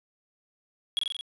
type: tone with echo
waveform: triangle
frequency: 3322 Hz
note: G#7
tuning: in tune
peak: -22 dBFS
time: 0.97-0.99 s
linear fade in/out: 0 ms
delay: 44 ms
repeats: 5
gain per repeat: -2 dB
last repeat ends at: 1.21 s
effects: resampled to 32000 Hz